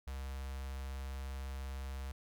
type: tone with notch filter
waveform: square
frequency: 67.1 Hz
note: C2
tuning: 44 cents sharp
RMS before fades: -42 dBFS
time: 0.07-2.12 s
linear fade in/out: 5 ms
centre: 280 Hz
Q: 0.63
effects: none